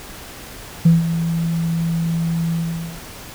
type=tone with ADSR envelope; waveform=sine; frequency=166.1 Hz; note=E3; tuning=13 cents sharp; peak=-5 dBFS; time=0.85-3.02 s; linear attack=9 ms; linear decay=160 ms; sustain=-12 dB; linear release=490 ms; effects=tanh soft clip ceiling -4 dBFS + pink hiss -36 dBFS RMS until 3.34 s